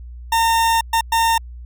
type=tone bursts at uneven times; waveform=40% pulse; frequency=912 Hz; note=A#5; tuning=38 cents flat; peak=-13 dBFS; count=3; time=0.32-0.81 / 0.93-1.01 / 1.12-1.38 s; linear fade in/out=5 ms; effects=added 60 Hz sine -32 dBFS peak until 1.65 s